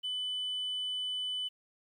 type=tone; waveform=sine; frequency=3000 Hz; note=F#7; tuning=23 cents sharp; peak=-31 dBFS; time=0.03-1.49 s; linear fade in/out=20 ms; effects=tanh soft clip ceiling -30 dBFS + 11-bit